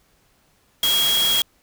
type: tone in noise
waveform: sine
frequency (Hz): 3294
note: G#7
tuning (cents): -15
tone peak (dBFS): -17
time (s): 0.83-1.42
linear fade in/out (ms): 2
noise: white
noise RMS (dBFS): -24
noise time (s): 0.83-1.42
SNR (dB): +4
effects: pink hiss -61 dBFS RMS until 1.62 s